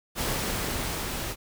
pink noise with level ramp, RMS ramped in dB -28 to -33 dBFS, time 0.15-1.36 s, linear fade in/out 50 ms, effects none

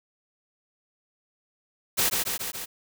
white noise with echo, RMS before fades -23 dBFS, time 1.97-2.1 s, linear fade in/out 20 ms, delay 140 ms, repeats 4, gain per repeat -3 dB, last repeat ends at 2.66 s, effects none

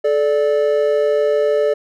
triangle tone pair together, 433.2 / 586 Hz, A4 / D5, -27 / -4 cents, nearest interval perfect fourth, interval 523 cents, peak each -14 dBFS, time 0.04-1.74 s, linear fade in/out 10 ms, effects none

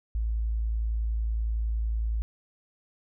sine tone, 55.4 Hz, A1, 13 cents sharp, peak -25 dBFS, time 0.15-2.22 s, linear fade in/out 0 ms, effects none

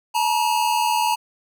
square tone pair together, 868.7 / 949 Hz, A5 / A#5, -22 / +31 cents, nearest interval major second, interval 153 cents, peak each -22 / -21 dBFS, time 0.14-1.16 s, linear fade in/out 20 ms, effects none

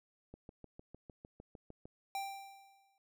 click train, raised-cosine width 2 ms, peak -37 dBFS, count 11, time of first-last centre 0.34-1.855 s, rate 6.6 Hz
square tone with exponential decay, 786 Hz, G5, 4 cents sharp, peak -36 dBFS, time 2.15-2.98 s, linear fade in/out 1 ms, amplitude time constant 180 ms
effects none

